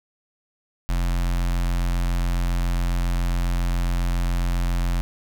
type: tone with notch filter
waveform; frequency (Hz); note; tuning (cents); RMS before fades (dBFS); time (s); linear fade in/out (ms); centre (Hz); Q
square; 43.65; F1; 0; -22; 0.89-5.01; 0; 420; 1.3
effects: none